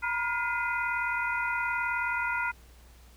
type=tone cluster; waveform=sine; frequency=948 / 987 / 1420 / 2042 / 2466 Hz; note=A#5 / B5 / F6 / C7 / D#7; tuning=+29 / -1 / +28 / -43 / -16 cents; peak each=-35 / -36 / -30 / -35 / -37 dBFS; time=0.02-2.52 s; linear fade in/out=20 ms; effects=added 60 Hz sine -52 dBFS peak until 3.16 s + pink hiss -59 dBFS RMS until 3.16 s